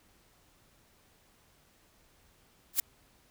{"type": "noise with exponential growth", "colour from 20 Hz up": "blue", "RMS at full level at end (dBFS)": -20, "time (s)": [2.73, 2.8], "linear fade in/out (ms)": 5, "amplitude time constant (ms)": 15, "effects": ["pink hiss -65 dBFS RMS until 3.3 s"]}